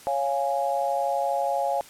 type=chord; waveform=sine; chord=Db major; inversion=none; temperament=equal; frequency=554.4 / 698.5 / 830.6 Hz; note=Db5 / F5 / Ab5; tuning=0 / 0 / 0 cents; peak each=-27 dBFS; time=0.07-1.81 s; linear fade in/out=0 ms; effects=white hiss -48 dBFS RMS until 1.89 s + low-pass 12000 Hz 12 dB/octave